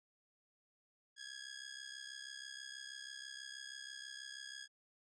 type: ring-modulated tone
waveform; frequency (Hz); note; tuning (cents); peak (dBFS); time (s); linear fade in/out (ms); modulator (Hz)
15% pulse; 1661.2; G#6; 0; -38; 1.16-4.68; 50; 33.1
effects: resampled to 22050 Hz